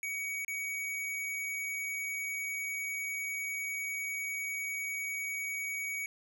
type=tone with dropouts; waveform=square; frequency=2255 Hz; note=C#7; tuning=29 cents sharp; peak=-35 dBFS; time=0.03-6.06 s; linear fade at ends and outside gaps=1 ms; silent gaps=0.448-0.48 s; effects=none